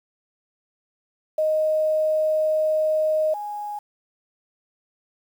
sine tone pair in turn, 622.3 / 830.7 Hz, D#5 / G#5, 0 / 0 cents, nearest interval perfect fourth, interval 500 cents, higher second, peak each -18 / -28 dBFS, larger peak first, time 1.38-3.34 / 3.34-3.79 s, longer first, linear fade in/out 5 ms, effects 8-bit

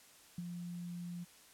sine tone with ADSR envelope, 174.61 Hz, F3, in tune, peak -36 dBFS, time 0.38-1.25 s, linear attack 4 ms, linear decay 26 ms, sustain -5 dB, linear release 21 ms, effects white hiss -61 dBFS RMS until 1.53 s + low-pass 12000 Hz 12 dB/octave

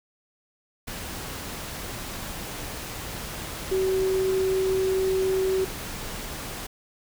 sine tone in noise, 379.1 Hz, F#4, 42 cents sharp, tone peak -21 dBFS, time 3.71-5.65 s, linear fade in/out 10 ms, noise pink, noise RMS -35 dBFS, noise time 0.87-6.67 s, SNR +11 dB, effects none

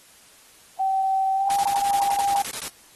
sine tone with pitch glide, 770 to 799.9 Hz, G5 to G5, -31 to +35 cents, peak -19 dBFS, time 0.79-2.42 s, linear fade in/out 5 ms, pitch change +66 cents, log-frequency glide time 1.34-1.55 s
white noise bursts, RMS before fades -31 dBFS, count 14, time 1.5-2.681 s, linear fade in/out 0 ms, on 63 ms, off 23 ms
effects white hiss -52 dBFS RMS until 2.95 s + AAC 32 kbps

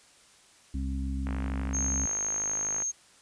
harmonic tone, 67 Hz, C2, 42 cents sharp, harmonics 1 / 2 / 3 / 4, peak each -30 / -43 / -39 / -37 dBFS, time 0.74-2.06 s, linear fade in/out 5 ms
click train, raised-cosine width 0.5 ms, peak -24 dBFS, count 82, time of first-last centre 1.27-2.822 s, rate 52.2 Hz
sine tone, 6430 Hz, G8, 43 cents sharp, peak -28 dBFS, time 1.73-2.92 s, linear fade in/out 20 ms
effects white hiss -58 dBFS RMS until 3.21 s + resampled to 22050 Hz

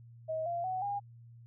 sine tone with pitch steps, 635 / 688.5 / 746.5 / 809.3 Hz, D#5 / F5 / F#5 / G#5, +35 / -25 / +15 / -45 cents, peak -32 dBFS, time 0.28-1 s, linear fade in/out 20 ms, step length 180 ms, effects added 117 Hz sine -51 dBFS peak until 1.46 s

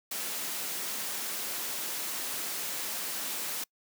white high-pass noise, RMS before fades -35 dBFS, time 0.11-3.64 s, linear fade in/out 5 ms, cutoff 170 Hz, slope 24 dB/octave, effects noise-tail reverb RT60 0.1 s tail -26 dB re dry

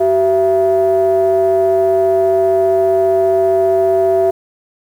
triangle ring-modulated tone, 144.5 Hz, D3, 28 cents flat, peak -4 dBFS, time 0-4.31 s, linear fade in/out 10 ms, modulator 526 Hz, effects tanh soft clip ceiling -2 dBFS + 7-bit

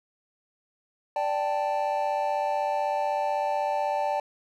triangle chord, D suspended fourth, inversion none, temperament equal, 587.3 / 784 / 880 Hz, D5 / G5 / A5, 0 / 0 / 0 cents, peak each -27 dBFS, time 1.16-4.2 s, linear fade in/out 2 ms, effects none

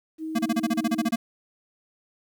sine tone with pitch glide, 317.2 to 313.4 Hz, D#4 to D#4, +33 to +13 cents, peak -29 dBFS, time 0.18-1.11 s, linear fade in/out 50 ms, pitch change -20 cents, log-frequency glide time 0.31-0.88 s
square tone bursts, 230 Hz, A#3, 23 cents flat, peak -21 dBFS, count 12, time 0.35-1.16 s, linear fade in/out 10 ms, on 40 ms, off 30 ms
effects 10-bit

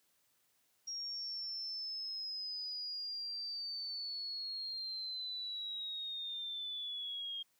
sine linear sweep, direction down, 5610 to 3226 Hz, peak -39 dBFS, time 0.87-7.43 s, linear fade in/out 10 ms, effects white hiss -75 dBFS RMS until 7.59 s + high-pass 60 Hz 12 dB/octave

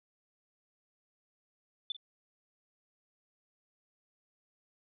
sine tone with echo, 3512 Hz, A7, 4 cents flat, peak -32 dBFS, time 1.9-1.92 s, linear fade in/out 2 ms, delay 46 ms, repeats 1, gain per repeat -13 dB, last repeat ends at 1.966 s, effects none

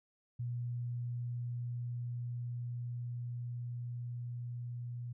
sine tone with level ramp, 120.9 Hz, B2, 36 cents flat, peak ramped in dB -35 to -39 dBFS, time 0.39-5.13 s, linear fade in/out 10 ms, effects none

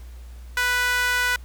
sawtooth tone with high-pass filter, 493.9 Hz, B4, in tune, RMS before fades -22 dBFS, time 0.57-1.36 s, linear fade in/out 2 ms, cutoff 1500 Hz, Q 2.7, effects added 60 Hz sine -37 dBFS peak until 1.44 s + pink hiss -54 dBFS RMS until 1.44 s

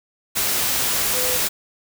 sine tone in noise, 503 Hz, B4, 32 cents sharp, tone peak -27 dBFS, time 1.13-1.38 s, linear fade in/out 20 ms, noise white, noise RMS -21 dBFS, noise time 0.35-1.49 s, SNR -9 dB, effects none

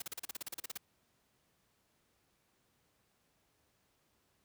white noise bursts, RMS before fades -41 dBFS, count 14, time 0-0.775 s, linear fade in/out 5 ms, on 21 ms, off 37 ms, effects pink hiss -75 dBFS RMS until 4.44 s + high-pass 60 Hz 12 dB/octave

